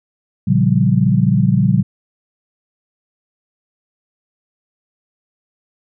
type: chord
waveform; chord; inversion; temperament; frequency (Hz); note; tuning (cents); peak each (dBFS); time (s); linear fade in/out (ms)
sine; G half-diminished seventh; first; just; 117.6 / 141.12 / 176.4 / 196; Bb2 / Db3 / F3 / G3; +16 / +31 / +18 / 0; -16; 0.47-1.83; 10
effects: none